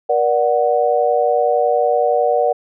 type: chord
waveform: sine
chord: Bb augmented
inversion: none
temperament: equal with one note detuned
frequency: 476.5 / 587.3 / 740 Hz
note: Bb4 / D5 / F#5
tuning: +38 / 0 / 0 cents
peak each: -17 dBFS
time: 0.09-2.53 s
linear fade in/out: 10 ms
effects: none